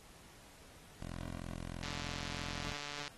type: tone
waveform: 10% pulse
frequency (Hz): 43.11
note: F1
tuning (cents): -22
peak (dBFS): -34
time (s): 1-2.74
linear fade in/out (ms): 10
type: click train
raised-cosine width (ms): 0.2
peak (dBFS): -26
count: 182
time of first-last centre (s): 1.83-3.078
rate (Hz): 145
effects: pink hiss -59 dBFS RMS until 3.17 s + AAC 32 kbps